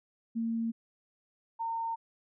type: tone pair in turn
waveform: sine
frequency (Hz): 228.3 / 913.2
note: A#3 / A#5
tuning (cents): -36 / -36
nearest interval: 2 octaves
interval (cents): 2400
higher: second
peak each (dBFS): -29 / -31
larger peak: first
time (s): 0.35-0.72 / 1.59-1.96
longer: neither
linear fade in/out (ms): 20
effects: none